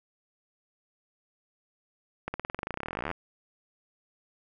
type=accelerating click train; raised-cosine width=0.5 ms; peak=-17 dBFS; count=30; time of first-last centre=2.28-3.114 s; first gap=60 ms; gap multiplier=0.94; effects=none